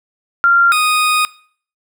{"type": "tone pair in turn", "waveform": ["sine", "20% pulse"], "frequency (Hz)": [1386, 1242.4], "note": ["F6", "D#6"], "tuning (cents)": [-14, -3], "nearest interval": "major second", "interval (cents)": 189, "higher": "first", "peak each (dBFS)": -7, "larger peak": "neither", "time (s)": [[0.44, 0.72], [0.72, 1.25]], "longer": "second", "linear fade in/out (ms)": 0, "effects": ["noise-tail reverb RT60 0.5 s tail -20 dB re dry"]}